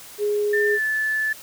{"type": "tone", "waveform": "sine", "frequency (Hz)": 415.3, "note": "G#4", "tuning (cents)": 0, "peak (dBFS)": -19, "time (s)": [0.18, 0.79], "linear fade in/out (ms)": 50}
{"type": "tone with pitch glide", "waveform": "sine", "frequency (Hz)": [1789, 1741.1], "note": ["A6", "A6"], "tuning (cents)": [28, -19], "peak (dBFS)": -20, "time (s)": [0.53, 1.33], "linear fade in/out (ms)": 5, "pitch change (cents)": -47, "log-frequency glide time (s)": [0.71, 0.82]}
{"effects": ["white hiss -42 dBFS RMS until 1.42 s"]}